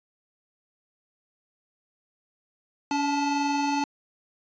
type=tone pair together; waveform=square; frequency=283.4 / 872 Hz; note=C#4 / A5; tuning=+38 / -16 cents; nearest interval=octave + perfect fifth; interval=1946 cents; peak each=-27 / -27 dBFS; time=2.91-3.84 s; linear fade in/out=2 ms; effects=resampled to 16000 Hz